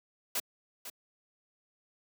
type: noise with echo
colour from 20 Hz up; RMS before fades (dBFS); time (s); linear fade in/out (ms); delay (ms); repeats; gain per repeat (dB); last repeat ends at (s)
white; -32; 0.35-0.4; 5; 500; 1; -11; 0.9
effects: high-pass 200 Hz 12 dB/octave